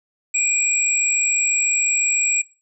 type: tone pair together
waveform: sine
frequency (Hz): 2398 / 7677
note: D7 / A#8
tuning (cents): +36 / +50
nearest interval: octave + minor sixth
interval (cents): 2014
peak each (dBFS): -21 / -18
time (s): 0.34-2.42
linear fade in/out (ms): 10
effects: noise-tail reverb RT60 0.3 s tail -18 dB re dry